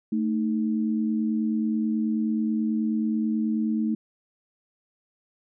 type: tone pair together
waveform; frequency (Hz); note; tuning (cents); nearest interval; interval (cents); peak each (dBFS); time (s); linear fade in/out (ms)
sine; 221.8 / 311.1; A3 / D#4; +14 / 0; tritone; 586; -23 / -29; 0.12-3.95; 5
effects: none